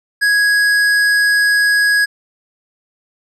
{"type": "tone with hard clipping", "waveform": "sine", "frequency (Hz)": 1661.2, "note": "G#6", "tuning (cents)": 0, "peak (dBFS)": -12, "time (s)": [0.21, 2.06], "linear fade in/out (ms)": 20, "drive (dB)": 11, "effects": []}